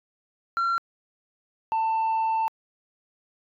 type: tone pair in turn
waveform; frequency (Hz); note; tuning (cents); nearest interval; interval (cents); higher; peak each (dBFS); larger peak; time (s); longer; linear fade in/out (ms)
sine; 1367 / 891.2; F6 / A5; -37 / +22; perfect fifth; 741; first; -19; neither; 0.57-0.78 / 1.72-2.48; second; 0
effects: tanh soft clip ceiling -21 dBFS